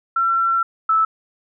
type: tone pair in turn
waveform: sine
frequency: 1353 / 1311.4 Hz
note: E6 / E6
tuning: +45 / -9 cents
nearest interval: minor second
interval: 54 cents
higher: first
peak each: -15 / -13 dBFS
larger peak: second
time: 0.16-0.63 / 0.89-1.05 s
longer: first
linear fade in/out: 5 ms
effects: none